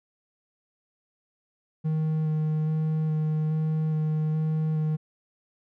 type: tone with vibrato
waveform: triangle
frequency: 155.9 Hz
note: D#3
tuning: 4 cents sharp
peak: -21 dBFS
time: 1.84-4.97 s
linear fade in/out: 20 ms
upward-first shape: square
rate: 1.2 Hz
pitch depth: 10 cents each way
effects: none